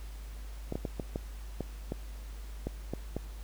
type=clicks; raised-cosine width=2 ms; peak=-20 dBFS; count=10; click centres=0.724 / 0.755 / 0.852 / 0.998 / 1.159 / 1.607 / 1.921 / 2.67 / 2.936 / 3.166 s; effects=added 51 Hz sine -40 dBFS peak until 3.43 s + pink hiss -55 dBFS RMS until 3.43 s